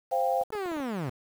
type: chord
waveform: sine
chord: C suspended fourth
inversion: none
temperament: equal with one note detuned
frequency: 523.3 / 698.5 / 794.5 Hz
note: C5 / F5 / G5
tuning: 0 / 0 / +23 cents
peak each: -28 dBFS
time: 0.11-0.44 s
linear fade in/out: 20 ms
type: clicks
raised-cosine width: 1 ms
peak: -30 dBFS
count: 7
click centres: 0.413 / 0.504 / 0.552 / 0.659 / 0.717 / 0.767 / 0.802 s
type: linear sweep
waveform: sawtooth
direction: down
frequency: 440 to 116.54 Hz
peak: -26 dBFS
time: 0.52-1.1 s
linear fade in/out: 10 ms
effects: low-pass 2000 Hz 12 dB/octave + 8-bit